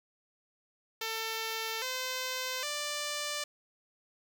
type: tone with pitch steps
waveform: 5% pulse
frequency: 447.1 / 513.6 / 590 Hz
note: A4 / C5 / D5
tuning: +28 / -32 / +8 cents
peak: -22 dBFS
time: 1.01-3.44 s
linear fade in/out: 5 ms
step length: 810 ms
effects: none